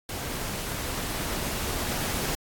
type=noise with level ramp; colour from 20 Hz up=pink; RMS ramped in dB=-34 to -29 dBFS; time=0.09-2.35 s; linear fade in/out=2 ms; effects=AAC 64 kbps